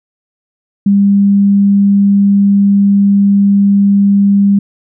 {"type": "tone", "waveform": "sine", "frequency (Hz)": 200, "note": "G3", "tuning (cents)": 35, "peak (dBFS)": -5, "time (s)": [0.86, 4.59], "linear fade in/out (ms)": 5, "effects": []}